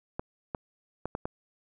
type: clicks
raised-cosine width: 1 ms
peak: -18 dBFS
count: 5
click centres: 0.195 / 0.548 / 1.056 / 1.151 / 1.255 s
effects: none